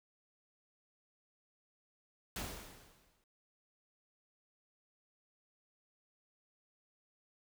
pink noise with exponential decay, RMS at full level -39 dBFS, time 2.36-3.24 s, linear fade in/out 2 ms, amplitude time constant 190 ms, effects none

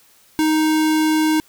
square tone, 311.9 Hz, D#4, 4 cents sharp, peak -15 dBFS, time 0.39-1.4 s, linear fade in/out 0 ms, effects white hiss -53 dBFS RMS until 1.48 s

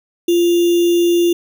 sine tone with sample-and-hold, 345.8 Hz, F4, 17 cents flat, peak -10 dBFS, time 0.28-1.33 s, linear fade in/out 5 ms, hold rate 3150 Hz, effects none

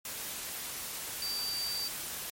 sine tone in noise, 4647 Hz, D8, 19 cents flat, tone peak -33 dBFS, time 1.22-1.88 s, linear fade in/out 2 ms, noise white, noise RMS -39 dBFS, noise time 0.05-2.3 s, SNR +3 dB, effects MP3 64 kbps

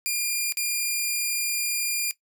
10% pulse tone with dropouts, 2406 Hz, D7, 41 cents sharp, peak -15 dBFS, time 0.06-2.11 s, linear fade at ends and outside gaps 0 ms, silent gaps 0.523-0.571 s, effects noise-tail reverb RT60 0.1 s tail -17 dB re dry

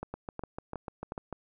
two click trains, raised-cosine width 1 ms, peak -23 / -22 dBFS, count 9 / 4, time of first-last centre 0.14-1.327 / 0.03-1.121 s, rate 6.74 / 2.75 Hz, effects none

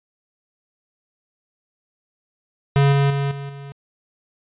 square tone with level steps, 140 Hz, C#3, 18 cents sharp, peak -13 / -15 / -20 / -29 / -34 dBFS, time 2.76-3.72 s, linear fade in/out 0 ms, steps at 2.92 / 3.1 / 3.31 / 3.49 s, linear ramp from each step 5 ms, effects resampled to 8000 Hz

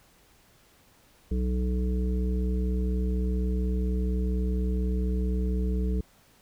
harmonic tone, 62.1 Hz, B1, 10 cents sharp, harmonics 1 / 3 / 5 / 7, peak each -25 / -31 / -39 / -37 dBFS, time 1.31-6.01 s, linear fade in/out 5 ms, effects pink hiss -60 dBFS RMS until 6.41 s

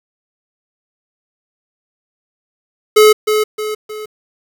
square tone with echo, 427.9 Hz, A4, 48 cents flat, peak -5 dBFS, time 2.96-3.13 s, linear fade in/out 10 ms, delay 310 ms, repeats 3, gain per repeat -7 dB, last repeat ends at 4.06 s, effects 7-bit

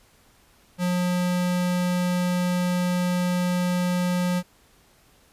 square tone, 179 Hz, F3, 43 cents sharp, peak -22 dBFS, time 0.78-4.43 s, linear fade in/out 50 ms, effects pink hiss -58 dBFS RMS until 5.32 s + resampled to 32000 Hz

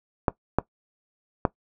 clicks, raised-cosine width 1 ms, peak -5 dBFS, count 3, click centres 0.282 / 0.586 / 1.452 s, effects noise-tail reverb RT60 0.1 s tail -19 dB re dry

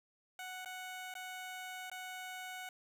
15% pulse tone with dropouts, 740 Hz, F#5, in tune, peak -37 dBFS, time 0.39-2.69 s, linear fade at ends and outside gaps 2 ms, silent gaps 0.648-0.658 / 1.14-1.152 / 1.899-1.915 s, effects none

